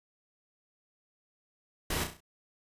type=noise with echo; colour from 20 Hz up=pink; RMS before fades=-32 dBFS; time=1.9-2.04 s; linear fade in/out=5 ms; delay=33 ms; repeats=5; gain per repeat=-6 dB; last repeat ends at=2.205 s; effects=resampled to 32000 Hz